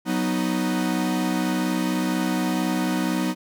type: chord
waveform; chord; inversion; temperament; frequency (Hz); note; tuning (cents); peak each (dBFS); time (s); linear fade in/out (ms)
45% pulse; B major; second; equal; 185 / 246.9 / 311.1; F#3 / B3 / D#4; 0 / 0 / 0; -26; 0.05-3.35; 50
effects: none